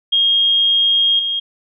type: tone with level steps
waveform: sine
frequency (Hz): 3246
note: G#7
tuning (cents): -40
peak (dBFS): -11 / -17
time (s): 0.12-1.4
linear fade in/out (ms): 10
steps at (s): 1.19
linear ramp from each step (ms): 2
effects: none